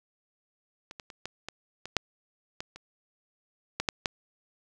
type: clicks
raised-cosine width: 0.2 ms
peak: -25 / -23 / -27 / -18 / -19 / -22 / -6 / -18 / -27 / -11 / -8 / -9 dBFS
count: 12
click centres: 0.911 / 0.998 / 1.102 / 1.256 / 1.486 / 1.856 / 1.967 / 2.605 / 2.76 / 3.8 / 3.888 / 4.058 s
effects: none